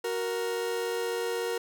40% pulse tone pair together, 370.7 / 467.1 Hz, F#4 / A#4, +3 / +3 cents, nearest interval major third, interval 400 cents, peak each -34 / -29 dBFS, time 0.04-1.58 s, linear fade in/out 5 ms, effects none

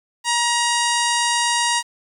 harmonic tone, 948 Hz, A#5, 29 cents sharp, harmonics 1 / 2 / 3 / 4 / 5 / 6 / 7 / 8 / 9 / 10, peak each -21 / -24 / -26 / -27 / -28 / -29 / -29 / -30 / -31 / -31 dBFS, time 0.24-1.83 s, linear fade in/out 50 ms, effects 8-bit

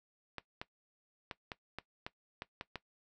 clicks, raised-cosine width 0.3 ms, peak -24 dBFS, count 9, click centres 0.383 / 0.615 / 1.312 / 1.518 / 1.786 / 2.065 / 2.421 / 2.611 / 2.757 s, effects noise-tail reverb RT60 0.1 s tail -18 dB re dry

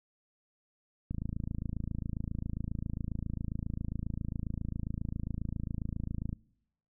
click train, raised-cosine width 5 ms, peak -23 dBFS, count 144, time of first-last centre 1.11-6.329 s, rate 27.4 Hz, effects noise-tail reverb RT60 0.8 s tail -24 dB re dry

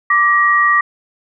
sine tone pair together, 1172.2 / 1897 Hz, D6 / A#6, -4 / +30 cents, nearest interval minor sixth, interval 834 cents, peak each -12 dBFS, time 0.1-0.81 s, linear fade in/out 5 ms, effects none

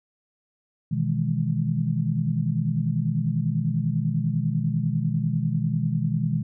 sine chord, E major seventh, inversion second, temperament equal with one note detuned, 123.47 / 155.56 / 165.67 / 207.7 Hz, B2 / D#3 / E3 / G#3, 0 / 0 / +9 / 0 cents, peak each -27 / -25 / -28 / -29 dBFS, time 0.91-6.43 s, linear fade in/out 10 ms, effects none

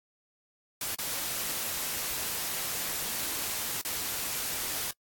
white noise with dropouts, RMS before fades -33 dBFS, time 0.81-4.91 s, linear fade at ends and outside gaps 2 ms, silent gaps 0.949-0.986 / 3.813-3.849 s, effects noise-tail reverb RT60 0.1 s tail -26 dB re dry + AAC 64 kbps

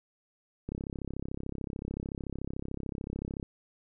click train, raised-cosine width 3 ms, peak -23 dBFS, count 93, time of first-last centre 0.69-3.428 s, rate 33.6 Hz, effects none

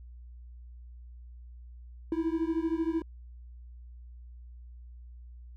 triangle beating tone pair, 321.2 / 334.2 Hz, E4 / E4, -45 / +24 cents, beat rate 13 Hz, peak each -28 / -29 dBFS, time 2.12-3.02 s, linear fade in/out 2 ms, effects added 60 Hz sine -45 dBFS peak until 5.56 s

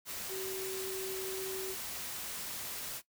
sine tone in noise, 380.7 Hz, F#4, 49 cents sharp, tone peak -38 dBFS, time 0.28-1.76 s, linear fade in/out 50 ms, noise white, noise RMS -41 dBFS, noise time 0.05-3.02 s, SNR 0 dB, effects noise-tail reverb RT60 0.1 s tail -17 dB re dry

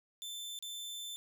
sawtooth tone with dropouts, 3540 Hz, A7, 10 cents sharp, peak -38 dBFS, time 0.22-1.16 s, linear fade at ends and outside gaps 0 ms, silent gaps 0.589-0.625 s, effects none

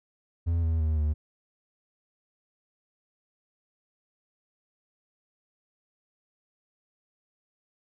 triangle tone with pitch steps, 84.2 / 81.24 / 78.38 / 75.62 Hz, E2 / E2 / D#2 / D#2, +37 / -25 / +13 / -49 cents, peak -21 dBFS, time 0.46-1.14 s, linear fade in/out 20 ms, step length 170 ms, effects none

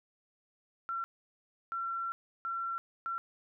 sine tone bursts at uneven times, 1358 Hz, F6, 49 cents flat, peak -33 dBFS, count 4, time 0.89-1.04 / 1.72-2.12 / 2.45-2.78 / 3.06-3.18 s, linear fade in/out 0 ms, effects none

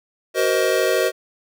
square chord, C half-diminished seventh, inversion second, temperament just, 376.7 / 470.9 / 523.3 / 627.9 Hz, Gb4 / Bb4 / C5 / Eb5, +31 / +18 / 0 / +16 cents, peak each -23 dBFS, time 0.34-1.12 s, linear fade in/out 50 ms, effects none

